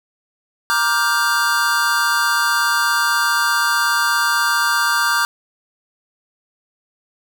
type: chord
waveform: square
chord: G minor seventh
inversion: first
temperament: just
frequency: 940.8 / 1176 / 1411.2 / 1568 Hz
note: Bb5 / D6 / F6 / G6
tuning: +16 / +2 / +18 / 0 cents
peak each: -24 / -21 / -22 / -20 dBFS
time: 0.7-5.25 s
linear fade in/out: 0 ms
effects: none

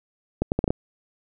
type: accelerating click train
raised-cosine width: 2 ms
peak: -8 dBFS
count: 6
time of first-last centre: 0.42-0.705 s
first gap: 99 ms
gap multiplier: 0.72
effects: none

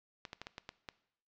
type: clicks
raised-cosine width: 0.2 ms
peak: -25 dBFS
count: 7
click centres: 0.252 / 0.331 / 0.416 / 0.469 / 0.581 / 0.691 / 0.888 s
effects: noise-tail reverb RT60 0.7 s tail -19 dB re dry + low-pass 5000 Hz 12 dB/octave

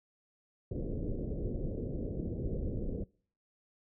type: low-pass noise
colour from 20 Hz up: pink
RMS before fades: -36 dBFS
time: 0.71-3.04 s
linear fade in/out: 5 ms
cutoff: 530 Hz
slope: 48 dB/octave
effects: noise-tail reverb RT60 0.5 s tail -25 dB re dry

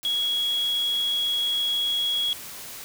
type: tone in noise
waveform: sine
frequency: 3327 Hz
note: G#7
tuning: 2 cents sharp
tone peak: -22 dBFS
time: 0.05-2.33 s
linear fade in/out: 0 ms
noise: white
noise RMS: -39 dBFS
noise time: 0.03-2.84 s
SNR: +14 dB
effects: none

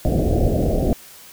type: low-pass noise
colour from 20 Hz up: pink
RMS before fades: -18 dBFS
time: 0.05-0.93 s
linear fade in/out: 0 ms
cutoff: 720 Hz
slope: 96 dB/octave
effects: white hiss -43 dBFS RMS until 1.32 s

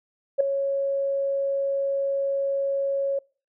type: tone with ADSR envelope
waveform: sine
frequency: 552 Hz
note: C#5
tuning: 7 cents flat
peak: -12 dBFS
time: 0.38-3.19 s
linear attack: 25 ms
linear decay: 4 ms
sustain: -10 dB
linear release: 6 ms
effects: noise-tail reverb RT60 0.4 s tail -26 dB re dry + tanh soft clip ceiling -8 dBFS

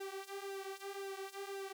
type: tone with flanger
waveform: sawtooth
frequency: 392 Hz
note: G4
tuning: in tune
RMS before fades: -45 dBFS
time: 0-1.73 s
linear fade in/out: 10 ms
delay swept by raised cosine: 0.89 to 5.09 ms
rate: 1.9 Hz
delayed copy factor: -0.85
effects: none

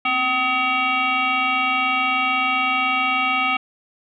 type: tone with frequency modulation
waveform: sine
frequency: 1767 Hz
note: A6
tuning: 7 cents sharp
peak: -17 dBFS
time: 0.05-3.57 s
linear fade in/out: 5 ms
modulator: 501 Hz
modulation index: 2.3
effects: none

